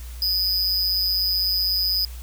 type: tone with amplitude modulation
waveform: square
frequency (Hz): 4978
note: D#8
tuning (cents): 0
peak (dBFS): -17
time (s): 0.22-2.05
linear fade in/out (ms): 2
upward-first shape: sine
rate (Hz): 184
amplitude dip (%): 70
effects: added 60 Hz sine -33 dBFS peak until 2.22 s + white hiss -46 dBFS RMS until 2.22 s